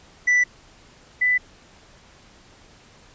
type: tone pair in turn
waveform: triangle / sine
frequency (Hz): 1975.5 / 1992.7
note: B6 / B6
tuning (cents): 0 / +15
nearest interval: unison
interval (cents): 15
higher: second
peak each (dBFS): -13 / -16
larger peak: first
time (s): 0.27-0.44 / 1.21-1.38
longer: neither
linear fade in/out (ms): 10
effects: pink hiss -51 dBFS RMS until 3.14 s + resampled to 16000 Hz